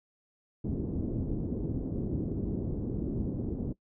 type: low-pass noise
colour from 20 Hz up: white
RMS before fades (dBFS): -33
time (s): 0.64-3.73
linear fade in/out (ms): 10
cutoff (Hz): 330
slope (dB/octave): 24
effects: noise-tail reverb RT60 0.1 s tail -20 dB re dry